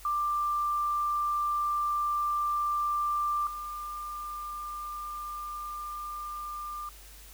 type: tone pair in turn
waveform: sine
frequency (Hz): 1184 / 1195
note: D6 / D6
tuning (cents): +14 / +30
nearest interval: unison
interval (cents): 16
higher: second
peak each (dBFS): -26 / -35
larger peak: first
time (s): 0.05-3.47 / 3.47-6.89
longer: neither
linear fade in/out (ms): 2
effects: added 50 Hz sine -50 dBFS peak until 7.33 s + white hiss -52 dBFS RMS until 7.33 s